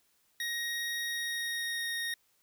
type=tone with pitch glide; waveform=25% pulse; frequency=1879 to 1861.7 Hz; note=A#6 to A#6; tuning=+13 to -3 cents; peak=-29 dBFS; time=0.4-2.14 s; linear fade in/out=2 ms; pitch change=-16 cents; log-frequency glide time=1.02-1.88 s; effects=white hiss -71 dBFS RMS until 2.42 s